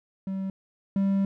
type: tone pair in turn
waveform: triangle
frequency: 192.2 / 195.9 Hz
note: G3 / G3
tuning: -34 / -1 cents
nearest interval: unison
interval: 33 cents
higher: second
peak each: -26 / -19 dBFS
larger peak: second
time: 0.27-0.5 / 0.96-1.25 s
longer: second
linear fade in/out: 2 ms
effects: none